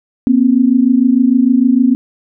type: tone pair together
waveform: sine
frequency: 240.3 / 266.9 Hz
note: B3 / C4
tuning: -47 / +35 cents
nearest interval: major second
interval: 182 cents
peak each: -10 dBFS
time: 0.27-1.95 s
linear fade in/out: 0 ms
effects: none